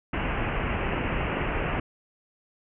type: low-pass noise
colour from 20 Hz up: pink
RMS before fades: -28 dBFS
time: 0.13-1.8 s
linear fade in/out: 5 ms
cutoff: 2900 Hz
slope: 96 dB/octave
effects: none